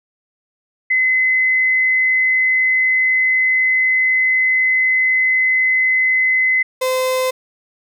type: tone pair in turn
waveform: sine / 35% pulse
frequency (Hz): 2038 / 515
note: C7 / C5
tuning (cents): -46 / -28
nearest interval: 2 octaves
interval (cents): 2382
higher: first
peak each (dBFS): -12 / -14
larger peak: first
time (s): 0.9-6.63 / 6.81-7.31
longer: first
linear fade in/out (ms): 10
effects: none